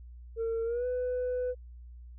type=tone with pitch glide; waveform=sine; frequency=455.3 to 499.4 Hz; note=A#4 to B4; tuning=-41 to +19 cents; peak=-27 dBFS; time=0.36-1.55 s; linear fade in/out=50 ms; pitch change=+160 cents; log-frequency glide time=0.64-0.86 s; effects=tanh soft clip ceiling -27 dBFS + added 60 Hz sine -45 dBFS peak until 2.18 s